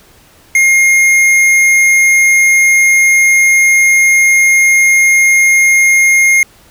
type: tone with tanh clipping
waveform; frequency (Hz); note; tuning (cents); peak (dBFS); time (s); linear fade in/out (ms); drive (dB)
triangle; 2134; C7; +34; -7; 0.55-6.43; 2; 18
effects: pink hiss -44 dBFS RMS until 6.7 s